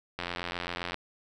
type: click train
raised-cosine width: 0.3 ms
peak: -17 dBFS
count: 67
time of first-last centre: 0.19-0.943 s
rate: 87.6 Hz
effects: none